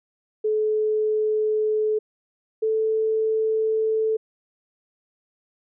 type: tone pair in turn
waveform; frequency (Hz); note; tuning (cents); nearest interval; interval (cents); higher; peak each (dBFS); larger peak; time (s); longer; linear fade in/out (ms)
sine; 430 / 439.3; A4 / A4; -40 / -3; unison; 37; second; -19; neither; 0.44-1.99 / 2.62-4.17; neither; 10
effects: none